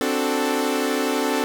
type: chord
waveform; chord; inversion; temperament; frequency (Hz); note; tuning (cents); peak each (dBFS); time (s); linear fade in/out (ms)
sawtooth; D dominant seventh; third; equal; 261.6 / 293.7 / 370 / 440; C4 / D4 / F#4 / A4; 0 / 0 / 0 / 0; -21 / -22 / -25 / -21; 0.01-1.44; 0
effects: none